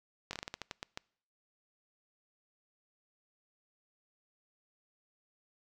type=slowing click train; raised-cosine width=0.2 ms; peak=-21 dBFS; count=11; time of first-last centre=0.31-0.975 s; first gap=21 ms; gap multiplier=1.24; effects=noise-tail reverb RT60 0.6 s tail -26 dB re dry